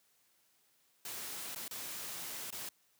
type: noise with dropouts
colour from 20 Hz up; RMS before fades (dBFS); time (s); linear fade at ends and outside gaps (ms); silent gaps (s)
white; -43; 1.05-2.69; 2; 1.548-1.559 / 1.68-1.71 / 2.505-2.525
effects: white hiss -72 dBFS RMS until 2.99 s + high-pass 100 Hz 12 dB/octave